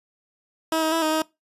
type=tone with pitch steps; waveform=15% pulse; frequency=321.2 / 316.7 / 327.8 / 312.2 / 315.3 Hz; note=E4 / D#4 / E4 / D#4 / D#4; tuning=-45 / +31 / -10 / +6 / +23 cents; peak=-14 dBFS; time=0.72-1.22 s; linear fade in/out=2 ms; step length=100 ms; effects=noise-tail reverb RT60 0.2 s tail -21 dB re dry + resampled to 32000 Hz